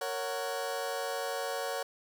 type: chord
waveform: sawtooth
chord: F# major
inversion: first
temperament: just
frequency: 462.5 / 555 / 740 Hz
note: A#4 / C#5 / F#5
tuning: -14 / +2 / 0 cents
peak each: -34 / -32 / -34 dBFS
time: 0.01-1.83 s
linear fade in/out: 5 ms
effects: none